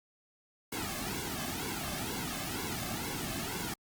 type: noise with flanger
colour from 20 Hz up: pink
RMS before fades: -37 dBFS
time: 0.72-3.74 s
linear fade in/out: 5 ms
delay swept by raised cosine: 1.6 to 2.13 ms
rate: 2.1 Hz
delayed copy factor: -0.85
effects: Opus 48 kbps